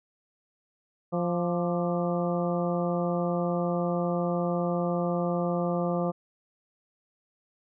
harmonic tone with a mistuned harmonic, 174.61 Hz, F3, in tune, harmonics 1 / 2 / 3 / 4 / 5 / 6 / 7, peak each -28 / -33 / -30 / -34 / -41 / -43 / -38 dBFS, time 1.12-6.12 s, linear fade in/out 20 ms, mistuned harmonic 7, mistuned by -54 cents, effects none

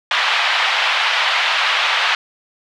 white band-pass noise, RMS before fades -17 dBFS, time 0.11-2.15 s, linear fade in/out 2 ms, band 750 to 3400 Hz, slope 24 dB/octave, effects none

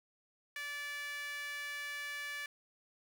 sawtooth tone with high-pass filter, 580 Hz, D5, 22 cents flat, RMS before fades -42 dBFS, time 0.56-2.46 s, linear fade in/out 2 ms, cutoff 1900 Hz, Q 4.1, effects none

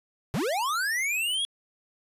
square linear sweep, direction up, 111.7 to 3371 Hz, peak -26 dBFS, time 0.34-1.45 s, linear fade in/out 0 ms, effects resampled to 32000 Hz

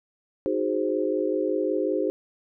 sine chord, Ab dominant seventh, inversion second, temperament equal, 311.1 / 370 / 415.3 / 523.3 Hz, Eb4 / Gb4 / Ab4 / C5, 0 / 0 / 0 / 0 cents, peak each -28 dBFS, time 0.46-2.1 s, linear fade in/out 0 ms, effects none

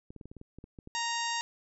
clicks, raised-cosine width 3 ms, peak -33 dBFS, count 11, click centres 0.105 / 0.163 / 0.212 / 0.256 / 0.315 / 0.367 / 0.414 / 0.586 / 0.641 / 0.788 / 0.874 s
harmonic tone, 932.3 Hz, A#5, in tune, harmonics 1 / 2 / 3 / 4 / 5 / 6 / 7 / 8, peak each -34 / -37 / -39 / -40 / -41 / -42 / -42 / -43 dBFS, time 0.95-1.41 s, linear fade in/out 0 ms
effects none

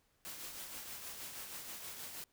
white noise with tremolo, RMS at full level -45 dBFS, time 0.25-2.24 s, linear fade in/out 0 ms, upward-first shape triangle, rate 6.3 Hz, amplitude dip 45%, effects pink hiss -75 dBFS RMS until 2.32 s

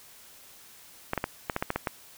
clicks, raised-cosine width 0.5 ms, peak -12 dBFS, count 9, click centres 1.134 / 1.177 / 1.241 / 1.498 / 1.564 / 1.625 / 1.704 / 1.76 / 1.872 s, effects white hiss -52 dBFS RMS until 2.17 s

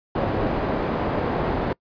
white low-pass noise, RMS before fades -24 dBFS, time 0.15-1.73 s, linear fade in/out 5 ms, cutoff 660 Hz, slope 12 dB/octave, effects noise-tail reverb RT60 0.1 s tail -24 dB re dry + resampled to 11025 Hz

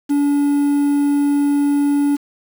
triangle tone with quantisation, 286.6 Hz, D4, 42 cents flat, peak -11 dBFS, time 0.09-2.17 s, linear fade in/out 20 ms, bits 6, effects none

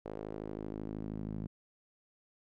sawtooth tone with band-pass filter sweep, 52.9 Hz, G#1, 33 cents sharp, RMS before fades -41 dBFS, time 0.05-1.47 s, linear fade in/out 10 ms, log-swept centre 490 to 190 Hz, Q 1.7, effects none

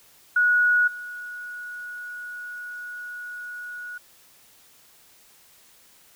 sine tone with level steps, 1459 Hz, F#6, 25 cents flat, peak -16 / -33 dBFS, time 0.36-3.98 s, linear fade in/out 5 ms, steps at 0.87 s, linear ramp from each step 10 ms, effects white hiss -55 dBFS RMS until 6.15 s

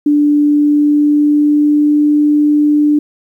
sine tone with pitch glide, 293.7 to 296.6 Hz, D4 to D4, 0 to +17 cents, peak -7 dBFS, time 0.06-2.99 s, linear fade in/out 5 ms, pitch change +17 cents, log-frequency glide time 0.44-2.02 s, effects 8-bit

